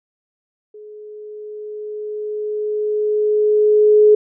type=tone with level ramp; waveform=sine; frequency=423 Hz; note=G#4; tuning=32 cents sharp; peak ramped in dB=-35 to -6 dBFS; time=0.74-4.15 s; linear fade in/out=5 ms; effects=none